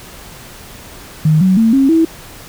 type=tone with pitch steps; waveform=sine; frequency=155.56 / 187.14 / 225.1 / 270.8 / 325.8 Hz; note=D#3 / F#3 / A3 / C#4 / E4; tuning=0 / +20 / +40 / -40 / -20 cents; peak=-7 dBFS; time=1.25-2.05 s; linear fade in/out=5 ms; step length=160 ms; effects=pink hiss -35 dBFS RMS until 2.48 s